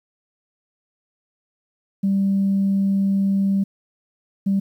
sine tone bursts at uneven times, 196 Hz, G3, in tune, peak -15 dBFS, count 2, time 2.03-3.64 / 4.46-4.6 s, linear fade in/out 10 ms, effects tanh soft clip ceiling -12 dBFS + 9-bit

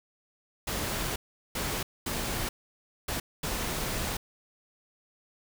pink noise bursts at uneven times, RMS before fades -32 dBFS, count 5, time 0.67-1.16 / 1.55-1.83 / 2.06-2.49 / 3.08-3.2 / 3.43-4.17 s, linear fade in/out 5 ms, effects none

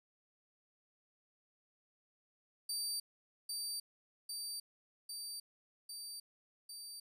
25% pulse tone with echo, 4645 Hz, D8, 20 cents flat, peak -32 dBFS, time 2.69-3 s, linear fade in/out 5 ms, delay 800 ms, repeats 5, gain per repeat -2 dB, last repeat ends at 7 s, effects none

